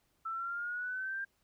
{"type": "exponential sweep", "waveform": "sine", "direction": "up", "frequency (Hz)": [1318.5, 1600], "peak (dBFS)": -35, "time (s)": [0.25, 1.25], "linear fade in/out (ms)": 10, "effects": ["pink hiss -75 dBFS RMS until 1.43 s"]}